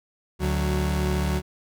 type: tone pair together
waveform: 30% pulse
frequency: 73.42 / 185.01 Hz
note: D2 / F#3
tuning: 0 / 0 cents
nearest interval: octave + major third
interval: 1600 cents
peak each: -21 / -24 dBFS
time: 0.39-1.42 s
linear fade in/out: 50 ms
effects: none